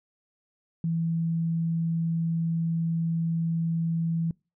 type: tone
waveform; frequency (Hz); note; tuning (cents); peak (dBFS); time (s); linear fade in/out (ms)
sine; 165.3; E3; +5; -24; 0.84-4.31; 2
effects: noise-tail reverb RT60 0.3 s tail -26 dB re dry